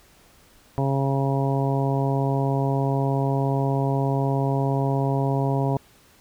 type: harmonic tone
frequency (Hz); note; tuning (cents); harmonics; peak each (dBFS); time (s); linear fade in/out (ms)
136.8; C#3; -23; 1 / 2 / 3 / 4 / 5 / 6 / 7; -22 / -28 / -29 / -32 / -30 / -35 / -32; 0.78-5.77; 0
effects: pink hiss -55 dBFS RMS until 6.2 s